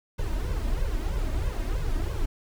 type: noise with flanger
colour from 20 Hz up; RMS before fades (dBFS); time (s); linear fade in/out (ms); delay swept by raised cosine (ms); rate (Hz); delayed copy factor
brown; -27; 0.18-2.26; 10; 1.9 to 3.3; 3.1; +0.8
effects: none